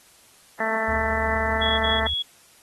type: harmonic tone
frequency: 221.7 Hz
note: A3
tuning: 13 cents sharp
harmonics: 1 / 2 / 3 / 4 / 5 / 6 / 7 / 8 / 9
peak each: -34 / -34 / -28 / -29 / -35 / -33 / -39 / -28 / -31 dBFS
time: 0.6-2.07 s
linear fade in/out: 2 ms
type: tone with pitch glide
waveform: sine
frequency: 73.9 to 72.92 Hz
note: D2 to D2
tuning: +11 to -12 cents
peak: -30 dBFS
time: 0.88-2.14 s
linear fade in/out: 5 ms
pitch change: -23 cents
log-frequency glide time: 1.38-1.87 s
type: tone bursts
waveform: sine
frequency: 3350 Hz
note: G#7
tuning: 14 cents sharp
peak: -23 dBFS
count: 3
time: 1.61-2.226 s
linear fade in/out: 10 ms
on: 170 ms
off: 53 ms
effects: white hiss -54 dBFS RMS until 2.62 s + AAC 32 kbps